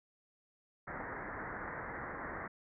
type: low-pass noise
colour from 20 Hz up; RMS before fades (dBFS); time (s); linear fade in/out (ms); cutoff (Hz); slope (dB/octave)
white; -43; 0.87-2.48; 10; 2000; 96
effects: none